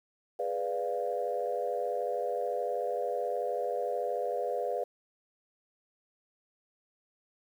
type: chord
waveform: sine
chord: G# diminished seventh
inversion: none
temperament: equal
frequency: 415.3 / 493.9 / 587.3 / 698.5 Hz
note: G#4 / B4 / D5 / F5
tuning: 0 / 0 / 0 / 0 cents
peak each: -37 / -33 / -35 / -35 dBFS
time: 0.39-4.84 s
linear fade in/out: 5 ms
effects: tanh soft clip ceiling -19 dBFS + 10-bit